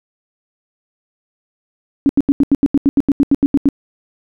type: tone bursts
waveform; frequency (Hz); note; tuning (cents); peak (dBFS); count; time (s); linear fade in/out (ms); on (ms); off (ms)
sine; 280; C#4; +18; -7; 15; 2.06-3.688; 0; 32; 82
effects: none